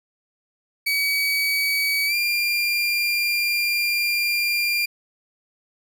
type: tone with pitch glide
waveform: 30% pulse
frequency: 2271 to 2392 Hz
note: C#7 to D7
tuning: +41 to +31 cents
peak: -17 dBFS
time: 0.86-4.86 s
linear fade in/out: 10 ms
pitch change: +90 cents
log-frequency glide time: 2.06-2.15 s
effects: none